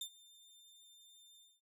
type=tone with ADSR envelope; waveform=sawtooth; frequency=3597 Hz; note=A7; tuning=37 cents sharp; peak=-36 dBFS; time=0.01-1.61 s; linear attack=4 ms; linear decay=74 ms; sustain=-21 dB; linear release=220 ms; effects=none